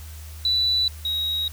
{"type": "tone pair in turn", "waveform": ["sine", "triangle"], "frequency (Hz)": [3965, 3806], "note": ["B7", "A#7"], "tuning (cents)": [6, 35], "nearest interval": "minor second", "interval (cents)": 71, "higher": "first", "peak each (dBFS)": [-18, -21], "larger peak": "first", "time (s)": [[0.45, 0.88], [1.05, 1.48]], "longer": "neither", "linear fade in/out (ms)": 2, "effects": ["added 77 Hz sine -36 dBFS peak until 1.52 s", "white hiss -46 dBFS RMS until 1.52 s"]}